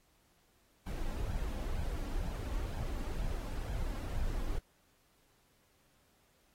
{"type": "noise with flanger", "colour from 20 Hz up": "brown", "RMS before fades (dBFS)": -36, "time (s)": [0.86, 4.59], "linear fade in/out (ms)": 10, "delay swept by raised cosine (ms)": [1.2, 3.7], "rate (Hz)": 2.1, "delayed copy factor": 0.5, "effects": ["pink hiss -71 dBFS RMS until 6.54 s", "AAC 48 kbps"]}